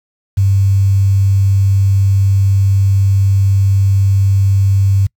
sine tone with quantisation, 98 Hz, G2, in tune, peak -8 dBFS, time 0.37-5.07 s, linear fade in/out 10 ms, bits 6, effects noise-tail reverb RT60 0.1 s tail -26 dB re dry

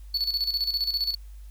triangle tone with tremolo, 4435 Hz, C#8, in tune, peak -21 dBFS, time 0.14-1.15 s, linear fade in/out 5 ms, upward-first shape square, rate 15 Hz, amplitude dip 65%, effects added 50 Hz sine -40 dBFS peak until 1.5 s + white hiss -62 dBFS RMS until 1.5 s

